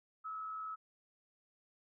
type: tone with frequency modulation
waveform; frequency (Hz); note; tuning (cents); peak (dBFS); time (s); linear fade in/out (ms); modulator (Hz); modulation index
sine; 1292; E6; -35; -40; 0.24-0.76; 20; 87.9; 0.32
effects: none